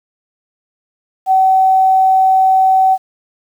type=tone; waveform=sine; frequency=760 Hz; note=F#5; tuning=46 cents sharp; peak=-7 dBFS; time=1.26-2.98 s; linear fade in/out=50 ms; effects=7-bit